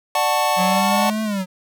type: chord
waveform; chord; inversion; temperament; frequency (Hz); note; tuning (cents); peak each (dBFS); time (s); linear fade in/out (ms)
square; D major seventh; none; equal with one note detuned; 594.5 / 740 / 880 / 1108.7; D5 / F#5 / A5 / C#6; +21 / 0 / 0 / 0; -24 / -22 / -22 / -24; 0.15-1.1; 2
type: linear two-way sweep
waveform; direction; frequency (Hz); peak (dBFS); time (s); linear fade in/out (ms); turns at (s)
square; up then down; 180.6 to 220 to 180.6; -21; 0.56-1.46; 50; 1.23
effects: none